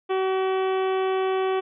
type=harmonic tone with a mistuned harmonic; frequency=379.1 Hz; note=F#4; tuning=42 cents sharp; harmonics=1 / 2 / 3 / 4 / 5 / 6 / 7 / 8 / 9; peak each=-22 / -29 / -32 / -40 / -41 / -41 / -43 / -43 / -45 dBFS; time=0.09-1.61 s; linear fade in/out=20 ms; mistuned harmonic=6; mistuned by=+26 cents; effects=none